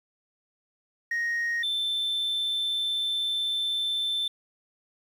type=tone pair in turn; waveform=sine; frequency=1870 / 3542 Hz; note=A#6 / A7; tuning=+5 / +11 cents; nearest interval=major seventh; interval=1106 cents; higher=second; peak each=-23 dBFS; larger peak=neither; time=1.11-1.63 / 1.63-4.28 s; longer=second; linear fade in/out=5 ms; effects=tanh soft clip ceiling -24 dBFS + 9-bit